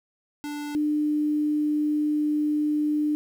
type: tone pair in turn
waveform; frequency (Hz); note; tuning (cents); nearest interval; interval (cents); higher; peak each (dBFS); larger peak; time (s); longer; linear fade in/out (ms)
square / sine; 293.7 / 299.7; D4 / D4; 0 / +35; unison; 35; second; -31 / -21; second; 0.44-0.75 / 0.75-3.15; second; 0
effects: 9-bit